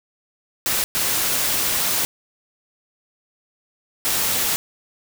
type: noise bursts at uneven times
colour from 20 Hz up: white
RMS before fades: -21 dBFS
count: 3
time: 0.66-0.84 / 0.95-2.05 / 4.05-4.56 s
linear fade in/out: 0 ms
effects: none